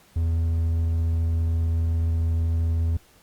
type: tone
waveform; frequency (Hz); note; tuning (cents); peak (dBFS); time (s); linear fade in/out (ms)
triangle; 82.41; E2; 0; -18; 0.16-2.97; 5
effects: pink hiss -56 dBFS RMS until 3.22 s + Opus 48 kbps